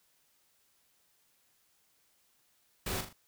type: noise with echo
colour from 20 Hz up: pink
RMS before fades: -35 dBFS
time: 2.86-3.01 s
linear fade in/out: 5 ms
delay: 40 ms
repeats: 3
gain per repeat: -7 dB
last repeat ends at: 3.13 s
effects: white hiss -71 dBFS RMS until 3.27 s